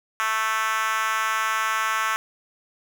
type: tone with high-pass filter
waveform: 5% pulse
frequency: 220 Hz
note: A3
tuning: in tune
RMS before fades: -24 dBFS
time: 0.2-2.16 s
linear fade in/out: 0 ms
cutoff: 1200 Hz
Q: 3.2
effects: none